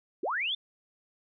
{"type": "linear sweep", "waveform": "sine", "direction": "up", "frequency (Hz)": [282.6, 3610], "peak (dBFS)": -28, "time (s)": [0.23, 0.55], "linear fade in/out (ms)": 5, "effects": []}